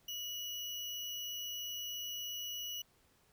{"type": "tone with sample-and-hold", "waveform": "sine", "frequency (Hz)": 2923, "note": "F#7", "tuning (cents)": -22, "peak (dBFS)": -39, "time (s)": [0.08, 2.82], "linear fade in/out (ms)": 5, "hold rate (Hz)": 8820, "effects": ["pink hiss -70 dBFS RMS until 3.32 s"]}